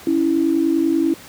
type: tone pair together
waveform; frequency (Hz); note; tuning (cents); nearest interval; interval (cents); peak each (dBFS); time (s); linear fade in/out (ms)
sine; 279.1 / 329.3; C#4 / E4; +12 / -2; minor third; 286; -19 / -16; 0.07-1.14; 2
effects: pink hiss -40 dBFS RMS until 1.28 s + high-pass 100 Hz 12 dB/octave